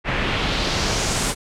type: noise with low-pass filter sweep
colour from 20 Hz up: pink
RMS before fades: -22 dBFS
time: 0.04-1.35 s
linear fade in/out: 50 ms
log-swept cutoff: 2200 to 9600 Hz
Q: 1.7
effects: none